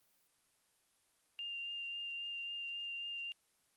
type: tone with vibrato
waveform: sine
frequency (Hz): 2794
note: F7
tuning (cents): 0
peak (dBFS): -40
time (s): 1.39-3.32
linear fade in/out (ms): 0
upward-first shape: triangle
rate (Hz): 3.7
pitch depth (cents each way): 15
effects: white hiss -74 dBFS RMS until 3.76 s + Opus 24 kbps